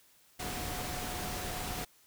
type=tone in noise; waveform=sine; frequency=726 Hz; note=F#5; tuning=33 cents flat; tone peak=-44 dBFS; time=0.39-1.85 s; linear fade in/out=10 ms; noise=pink; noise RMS=-38 dBFS; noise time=0.39-1.85 s; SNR=-9 dB; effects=white hiss -64 dBFS RMS until 2.06 s